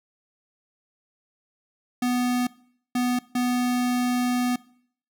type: tone bursts at uneven times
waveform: square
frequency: 247.1 Hz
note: B3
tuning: 1 cent sharp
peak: -22 dBFS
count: 3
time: 2.02-2.47 / 2.95-3.19 / 3.35-4.56 s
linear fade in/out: 5 ms
effects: noise-tail reverb RT60 0.6 s tail -21 dB re dry